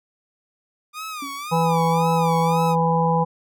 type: tone with vibrato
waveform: sawtooth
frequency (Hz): 1200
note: D6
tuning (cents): +37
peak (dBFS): -26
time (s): 0.93-2.76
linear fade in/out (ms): 50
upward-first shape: sine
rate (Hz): 1.9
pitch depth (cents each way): 130
type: tone with exponential decay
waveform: sine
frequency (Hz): 277.2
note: C#4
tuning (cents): 0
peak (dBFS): -29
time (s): 1.22-1.49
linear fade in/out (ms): 5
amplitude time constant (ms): 57
type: harmonic tone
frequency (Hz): 165.4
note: E3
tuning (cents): +6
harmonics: 1 / 3 / 5 / 6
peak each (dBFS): -20 / -23 / -22 / -23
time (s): 1.51-3.25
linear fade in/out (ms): 20
effects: none